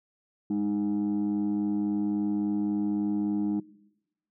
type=tone pair together; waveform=sine; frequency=205.3 / 308.9 Hz; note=G#3 / D#4; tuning=-20 / -12 cents; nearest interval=perfect fifth; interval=708 cents; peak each=-26 dBFS; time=0.5-3.6 s; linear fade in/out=5 ms; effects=noise-tail reverb RT60 1.0 s tail -21 dB re dry + tanh soft clip ceiling -22 dBFS